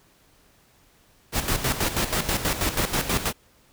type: noise with tremolo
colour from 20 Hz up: pink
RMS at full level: -23 dBFS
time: 1.32-3.33 s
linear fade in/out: 50 ms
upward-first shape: square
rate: 6.2 Hz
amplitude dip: 65%
effects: pink hiss -59 dBFS RMS until 3.72 s

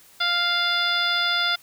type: harmonic tone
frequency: 698.5 Hz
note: F5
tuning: in tune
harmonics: 1 / 2 / 3 / 4 / 5 / 6 / 7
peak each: -32 / -24 / -29 / -35 / -24 / -35 / -29 dBFS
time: 0.2-1.56 s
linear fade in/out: 10 ms
effects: white hiss -52 dBFS RMS until 1.62 s

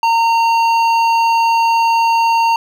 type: tone with hard clipping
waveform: sine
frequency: 918 Hz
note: A#5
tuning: 27 cents flat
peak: -12 dBFS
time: 0.03-2.56 s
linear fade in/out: 2 ms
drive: 10 dB
effects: none

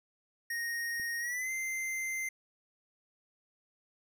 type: tone with pitch glide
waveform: square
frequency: 1864.7 to 2081 Hz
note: A#6 to C7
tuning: 0 to -10 cents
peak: -34 dBFS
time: 0.5-2.29 s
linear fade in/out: 5 ms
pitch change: +190 cents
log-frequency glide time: 1.19-1.51 s
type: click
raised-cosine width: 3 ms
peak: -39 dBFS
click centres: 0.998 s
effects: none

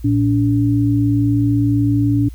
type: tone pair together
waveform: sine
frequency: 113.9 / 287 Hz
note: A#2 / D4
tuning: -40 / -40 cents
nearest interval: octave + major third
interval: 1600 cents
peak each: -15 dBFS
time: 0.04-2.29 s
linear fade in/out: 10 ms
effects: added 58 Hz sine -30 dBFS peak until 2.34 s + white hiss -52 dBFS RMS until 2.34 s

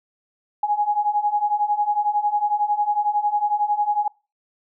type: beating tone pair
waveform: sine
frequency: 825 / 836 Hz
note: G#5 / G#5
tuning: -12 / +11 cents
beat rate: 11 Hz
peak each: -23 / -20 dBFS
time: 0.63-4.08 s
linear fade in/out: 5 ms
effects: noise-tail reverb RT60 0.3 s tail -25 dB re dry

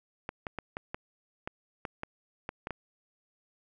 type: clicks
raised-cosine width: 0.5 ms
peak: -20 dBFS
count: 11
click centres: 0.291 / 0.468 / 0.587 / 0.769 / 0.945 / 1.475 / 1.852 / 2.034 / 2.491 / 2.671 / 2.707 s
effects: none

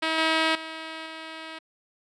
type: tone with level steps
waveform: 5% pulse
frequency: 320.4 Hz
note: E4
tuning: 49 cents flat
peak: -12 / -9 / -23 / -25 dBFS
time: 0.02-1.59 s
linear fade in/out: 10 ms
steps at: 0.18 / 0.55 / 1.06 s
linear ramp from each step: 2 ms
effects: low-pass 5000 Hz 12 dB/octave

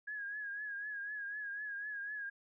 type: tone with vibrato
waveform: sine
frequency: 1661.2 Hz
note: G#6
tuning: in tune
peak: -39 dBFS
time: 0.07-2.3 s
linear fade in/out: 10 ms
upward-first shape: triangle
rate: 4 Hz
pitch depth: 69 cents each way
effects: none

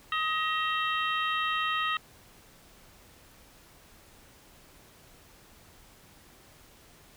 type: harmonic tone with a mistuned harmonic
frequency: 630 Hz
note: D#5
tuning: 21 cents sharp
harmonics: 2 / 3 / 4 / 5 / 6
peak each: -29 / -33 / -35 / -37 / -39 dBFS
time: 0.12-1.97 s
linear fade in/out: 2 ms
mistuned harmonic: 4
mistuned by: +120 cents
effects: pink hiss -56 dBFS RMS until 7.16 s

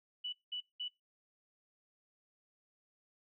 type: tone bursts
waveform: sine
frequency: 2961 Hz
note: F#7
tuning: 1 cent sharp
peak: -37 dBFS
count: 3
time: 0.24-0.884 s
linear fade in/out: 10 ms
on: 88 ms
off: 190 ms
effects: noise-tail reverb RT60 0.2 s tail -22 dB re dry

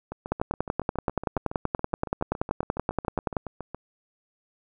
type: two click trains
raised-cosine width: 1 ms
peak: -20 / -10 dBFS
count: 27 / 33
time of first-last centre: 0.12-3.746 / 0.32-3.368 s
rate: 7.17 / 10.5 Hz
effects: none

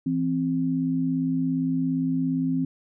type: tone pair together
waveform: sine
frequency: 165.3 / 262.7 Hz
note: E3 / C4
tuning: +5 / +7 cents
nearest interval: minor sixth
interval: 802 cents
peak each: -27 / -23 dBFS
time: 0.06-2.65 s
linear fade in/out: 5 ms
effects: none

